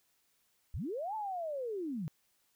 sine linear two-way sweep, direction up then down, 43.65 to 889 to 138.9 Hz, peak -35 dBFS, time 0.74-2.08 s, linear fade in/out 0 ms, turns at 1.15 s, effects white hiss -74 dBFS RMS until 2.55 s

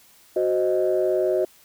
sine chord, C diminished, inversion second, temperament equal, 370 / 523.3 / 622.3 Hz, Gb4 / C5 / Eb5, 0 / 0 / 0 cents, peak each -21 / -25 / -22 dBFS, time 0.36-1.45 s, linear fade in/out 5 ms, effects tanh soft clip ceiling -11 dBFS + white hiss -54 dBFS RMS until 1.64 s

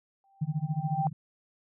sine tone with exponential growth, 784 Hz, G5, in tune, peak -25 dBFS, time 0.24-1.07 s, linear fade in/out 1 ms, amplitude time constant 180 ms
sine tone with tremolo, 153 Hz, D#3, 29 cents flat, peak -24 dBFS, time 0.41-1.13 s, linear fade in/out 10 ms, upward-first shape sine, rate 14 Hz, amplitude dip 100%
effects none

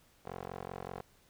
15% pulse tone with band-pass filter, 45.24 Hz, F#1, 38 cents flat, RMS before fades -44 dBFS, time 0.25-1.02 s, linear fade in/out 10 ms, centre 700 Hz, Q 1.2, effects pink hiss -66 dBFS RMS until 1.29 s

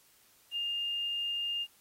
sine tone with quantisation, 2816 Hz, F7, 14 cents sharp, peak -31 dBFS, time 0.51-1.67 s, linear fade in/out 50 ms, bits 10, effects white hiss -64 dBFS RMS until 1.8 s + AAC 48 kbps

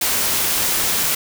white noise, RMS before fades -19 dBFS, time 0.01-1.15 s, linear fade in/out 5 ms, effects none

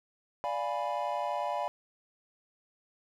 triangle chord, D diminished seventh, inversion none, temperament equal, 587.3 / 698.5 / 830.6 / 987.8 Hz, D5 / F5 / Ab5 / Cb6, 0 / 0 / 0 / 0 cents, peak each -34 dBFS, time 0.44-1.68 s, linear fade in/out 0 ms, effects none

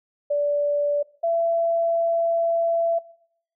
sine tone pair in turn, 581 / 670.9 Hz, D5 / E5, -19 / +30 cents, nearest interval major second, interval 249 cents, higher second, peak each -19 dBFS, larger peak neither, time 0.3-1.03 / 1.23-2.99 s, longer second, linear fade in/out 10 ms, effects noise-tail reverb RT60 0.7 s tail -21 dB re dry

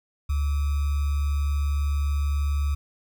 sine tone with sample-and-hold, 71.8 Hz, D2, 39 cents flat, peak -21 dBFS, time 0.29-2.75 s, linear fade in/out 10 ms, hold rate 1225 Hz, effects none

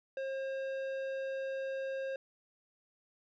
sine tone with tanh clipping, 536 Hz, C5, 42 cents sharp, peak -37 dBFS, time 0.17-2.16 s, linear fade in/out 2 ms, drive 12 dB, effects none

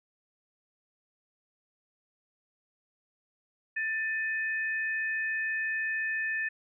sine tone pair together, 1773 / 2518 Hz, A6 / D#7, +13 / +20 cents, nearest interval tritone, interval 607 cents, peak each -29 / -37 dBFS, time 3.76-6.49 s, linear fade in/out 10 ms, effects none

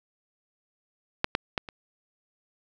clicks, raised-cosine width 0.3 ms, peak -6 / -7 / -10 / -23 dBFS, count 4, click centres 1.244 / 1.351 / 1.578 / 1.688 s, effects none

